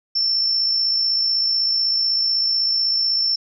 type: tone with amplitude modulation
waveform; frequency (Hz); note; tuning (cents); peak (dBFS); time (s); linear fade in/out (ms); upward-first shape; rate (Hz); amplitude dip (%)
sine; 5380; E8; +34; -15; 0.15-3.36; 10; sine; 56; 35
effects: none